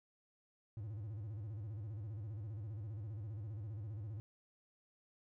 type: tone with vibrato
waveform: triangle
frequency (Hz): 105.7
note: G#2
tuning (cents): +31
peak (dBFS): -40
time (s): 0.77-4.2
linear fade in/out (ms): 0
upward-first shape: square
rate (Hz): 15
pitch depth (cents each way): 120
effects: none